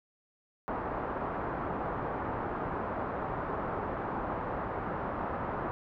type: low-pass noise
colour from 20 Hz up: white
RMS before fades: -35 dBFS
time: 0.68-5.71 s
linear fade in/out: 0 ms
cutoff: 1200 Hz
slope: 24 dB/octave
effects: none